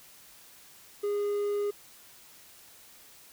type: tone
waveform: triangle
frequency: 410 Hz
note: G#4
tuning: 22 cents flat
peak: -25 dBFS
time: 1.03-1.71 s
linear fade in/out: 10 ms
effects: white hiss -54 dBFS RMS until 3.32 s